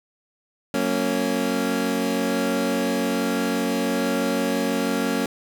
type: chord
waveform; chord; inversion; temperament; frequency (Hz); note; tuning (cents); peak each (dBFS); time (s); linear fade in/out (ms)
25% pulse; F# major; none; equal with one note detuned; 185 / 231.2 / 277.2; F#3 / A#3 / C#4; 0 / -14 / 0; -25 / -21 / -21; 0.74-5.26; 2
effects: none